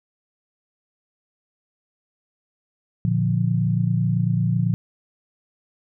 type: chord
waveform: sine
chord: Bb major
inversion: none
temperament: equal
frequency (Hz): 116.54 / 146.83 / 174.61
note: Bb2 / D3 / F3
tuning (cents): 0 / 0 / 0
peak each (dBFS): -21 / -24 / -22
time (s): 3.05-4.74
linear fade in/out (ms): 0
effects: none